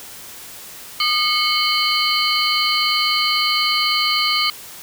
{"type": "tone cluster", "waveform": "sine", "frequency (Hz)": [1223, 2189, 3053, 4158, 4581], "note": ["D#6", "C#7", "G7", "C8", "D8"], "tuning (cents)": [-30, -22, -46, -12, -44], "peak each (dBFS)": -22, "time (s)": [1, 4.5], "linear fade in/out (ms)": 2, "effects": ["white hiss -37 dBFS RMS until 4.82 s"]}